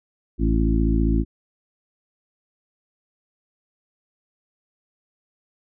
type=harmonic tone with a mistuned harmonic; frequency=55 Hz; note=A1; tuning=in tune; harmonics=1 / 2 / 3 / 4 / 5 / 6; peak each=-19 / -27 / -27 / -26 / -25 / -27 dBFS; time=0.38-1.25 s; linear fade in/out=50 ms; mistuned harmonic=6; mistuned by=+25 cents; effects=none